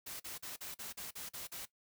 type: noise bursts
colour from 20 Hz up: white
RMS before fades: -45 dBFS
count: 9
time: 0.06-1.656 s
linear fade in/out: 10 ms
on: 140 ms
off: 42 ms
effects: noise-tail reverb RT60 0.1 s tail -17 dB re dry